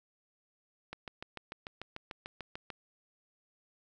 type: click train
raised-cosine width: 0.3 ms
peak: -25 dBFS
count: 13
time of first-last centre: 0.93-2.703 s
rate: 6.77 Hz
effects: none